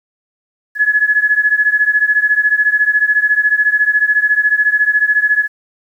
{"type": "beating tone pair", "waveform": "sine", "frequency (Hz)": [1694, 1708], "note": ["G#6", "G#6"], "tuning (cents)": [34, 48], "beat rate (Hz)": 14, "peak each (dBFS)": [-12, -14], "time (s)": [0.75, 5.48], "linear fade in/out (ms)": 50, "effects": ["8-bit"]}